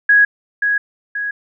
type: tone with echo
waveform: sine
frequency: 1661.2 Hz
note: G#6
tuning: in tune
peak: -7 dBFS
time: 0.09-0.25 s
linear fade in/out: 5 ms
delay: 530 ms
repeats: 2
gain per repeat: -6 dB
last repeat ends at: 1.31 s
effects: none